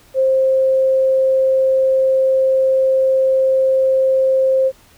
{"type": "tone", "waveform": "sine", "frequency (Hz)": 528, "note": "C5", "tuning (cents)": 16, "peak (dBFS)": -11, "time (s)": [0.14, 4.72], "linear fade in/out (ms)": 50, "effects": ["pink hiss -49 dBFS RMS until 4.97 s"]}